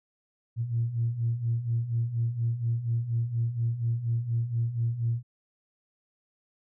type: beating tone pair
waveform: sine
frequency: 113.9 / 118.1 Hz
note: A#2 / A#2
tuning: -40 / +23 cents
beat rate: 4.2 Hz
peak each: -31 / -26 dBFS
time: 0.56-5.23 s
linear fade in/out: 50 ms
effects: tanh soft clip ceiling -18 dBFS